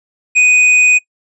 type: tone with hard clipping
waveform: triangle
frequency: 2489 Hz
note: D#7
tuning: in tune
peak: -8 dBFS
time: 0.35-0.99 s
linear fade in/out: 20 ms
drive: 11 dB
effects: noise-tail reverb RT60 0.1 s tail -21 dB re dry + resampled to 22050 Hz